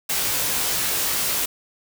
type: noise with comb filter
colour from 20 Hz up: white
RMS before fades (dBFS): -23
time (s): 0.09-1.46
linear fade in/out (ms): 10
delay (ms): 18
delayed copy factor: +0.6
effects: none

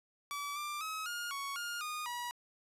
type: tone with pitch steps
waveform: sawtooth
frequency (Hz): 1149 / 1185 / 1279 / 1422 / 1113 / 1416 / 1227 / 966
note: D6 / D6 / D#6 / F6 / C#6 / F6 / D#6 / B5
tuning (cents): -38 / +15 / +47 / +31 / +7 / +23 / -25 / -39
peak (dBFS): -34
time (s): 0.31-2.31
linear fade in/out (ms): 0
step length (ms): 250
effects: resampled to 32000 Hz + 10-bit

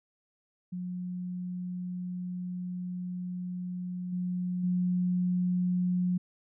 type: tone with level steps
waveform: sine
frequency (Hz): 180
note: F#3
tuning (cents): -47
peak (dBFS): -33 / -29 / -25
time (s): 0.72-6.18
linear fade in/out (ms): 10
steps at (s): 4.12 / 4.63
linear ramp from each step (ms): 10
effects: none

